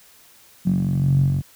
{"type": "tone with band-pass filter sweep", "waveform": "10% pulse", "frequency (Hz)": 46.22, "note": "F#1", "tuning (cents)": -1, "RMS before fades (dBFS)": -19, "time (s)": [0.65, 1.42], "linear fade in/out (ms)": 20, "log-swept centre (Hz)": [180, 120], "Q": 8.1, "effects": ["white hiss -51 dBFS RMS until 1.55 s"]}